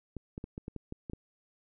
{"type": "clicks", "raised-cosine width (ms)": 3, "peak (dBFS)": -26, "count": 9, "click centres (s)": [0.167, 0.379, 0.441, 0.579, 0.681, 0.763, 0.924, 1.098, 1.134], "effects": []}